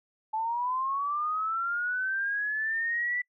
sine linear sweep, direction up, 864 to 1980 Hz, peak -27 dBFS, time 0.33-3.22 s, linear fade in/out 10 ms, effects noise-tail reverb RT60 0.1 s tail -26 dB re dry

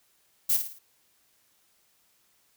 violet noise with echo, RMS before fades -23 dBFS, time 0.49-0.57 s, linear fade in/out 10 ms, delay 55 ms, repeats 4, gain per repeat -7 dB, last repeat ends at 0.79 s, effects white hiss -67 dBFS RMS until 2.56 s

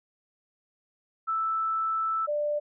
sine tone pair in turn, 1318.5 / 591.8 Hz, E6 / D5, 0 / +13 cents, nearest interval octave + major second, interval 1387 cents, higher first, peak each -25 dBFS, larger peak neither, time 1.27-2.27 / 2.27-2.6 s, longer first, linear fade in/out 20 ms, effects none

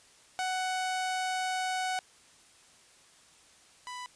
sawtooth tone pair in turn, 744 / 993.1 Hz, F#5 / B5, +9 / +9 cents, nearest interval perfect fourth, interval 500 cents, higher second, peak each -26 / -35 dBFS, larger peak first, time 0.39-1.99 / 3.87-4.06 s, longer first, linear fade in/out 0 ms, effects white hiss -59 dBFS RMS until 4.15 s + resampled to 22050 Hz

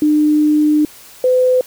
sine tone pair in turn, 301.6 / 507.2 Hz, D4 / B4, +46 / +46 cents, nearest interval major sixth, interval 900 cents, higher second, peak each -9 dBFS, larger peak neither, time 0.02-0.85 / 1.24-1.61 s, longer first, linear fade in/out 2 ms, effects white hiss -40 dBFS RMS until 1.66 s

